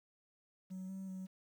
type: tone with pitch steps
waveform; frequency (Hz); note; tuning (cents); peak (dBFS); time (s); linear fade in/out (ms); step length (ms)
triangle; 186.8 / 191.2 / 187.7; F#3 / G3 / F#3; +17 / -43 / +25; -39; 0.7-1.27; 20; 190
effects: tanh soft clip ceiling -37 dBFS + 11-bit